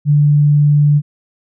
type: tone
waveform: sine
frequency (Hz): 146.83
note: D3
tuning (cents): 0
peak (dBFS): -7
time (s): 0.05-1.02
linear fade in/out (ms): 50
effects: none